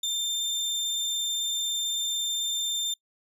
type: tone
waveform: 30% pulse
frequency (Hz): 3591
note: A7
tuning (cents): +35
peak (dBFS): -24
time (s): 0.03-2.94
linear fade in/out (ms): 5
effects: noise-tail reverb RT60 0.1 s tail -23 dB re dry + resampled to 32000 Hz